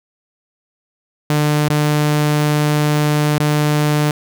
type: tone with dropouts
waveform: sawtooth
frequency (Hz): 149.4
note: D3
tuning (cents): +30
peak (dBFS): -9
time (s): 1.3-4.11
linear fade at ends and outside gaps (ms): 2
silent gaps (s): 1.685-1.7 / 3.382-3.4
effects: none